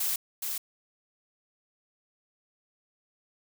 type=noise with echo; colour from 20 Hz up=blue; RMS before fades=-29 dBFS; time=0-0.16 s; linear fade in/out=5 ms; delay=420 ms; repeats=1; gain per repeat=-4 dB; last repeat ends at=0.58 s; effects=none